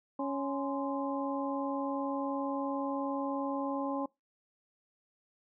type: harmonic tone with a mistuned harmonic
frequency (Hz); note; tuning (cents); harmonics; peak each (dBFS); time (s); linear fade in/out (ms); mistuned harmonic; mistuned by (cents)
277.2; C#4; 0; 1 / 2 / 3 / 4; -34 / -37 / -39 / -40; 0.19-4.06; 5; 4; -110
effects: noise-tail reverb RT60 0.2 s tail -23 dB re dry